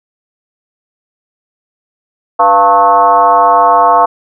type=tone with frequency modulation; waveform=sine; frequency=893 Hz; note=A5; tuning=25 cents sharp; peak=-4 dBFS; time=2.39-4.06 s; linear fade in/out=10 ms; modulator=199 Hz; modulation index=1.5; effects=none